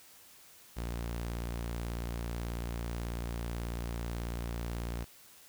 sawtooth tone, 58.27 Hz, A#1, in tune, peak -31 dBFS, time 0.76-5.05 s, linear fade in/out 20 ms, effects white hiss -57 dBFS RMS until 5.48 s

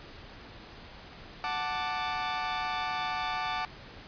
sawtooth chord, D major, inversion first, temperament equal, 740 / 880 / 1174.7 Hz, F#5 / A5 / D6, 0 / 0 / 0 cents, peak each -31 dBFS, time 1.44-3.65 s, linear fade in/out 0 ms, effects pink hiss -48 dBFS RMS until 4.07 s + resampled to 11025 Hz

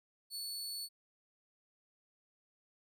sawtooth tone, 4435 Hz, C#8, in tune, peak -37 dBFS, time 0.3-0.89 s, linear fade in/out 50 ms, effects none

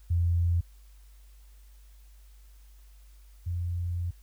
sine tone pair in turn, 85.9 / 87.25 Hz, F2 / F2, -28 / -1 cents, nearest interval unison, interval 27 cents, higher second, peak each -22 / -28 dBFS, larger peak first, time 0.1-0.61 / 3.46-4.11 s, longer second, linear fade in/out 10 ms, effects added 50 Hz sine -50 dBFS peak until 4.22 s + white hiss -65 dBFS RMS until 4.22 s

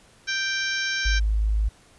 harmonic tone, 784 Hz, G5, in tune, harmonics 2 / 3 / 4 / 5 / 6 / 7 / 8, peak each -26 / -32 / -35 / -34 / -40 / -32 / -37 dBFS, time 0.27-1.2 s, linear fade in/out 20 ms
sine tone, 53 Hz, G#1, 36 cents sharp, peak -19 dBFS, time 1.05-1.69 s, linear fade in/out 10 ms
effects pink hiss -55 dBFS RMS until 1.98 s + resampled to 24000 Hz

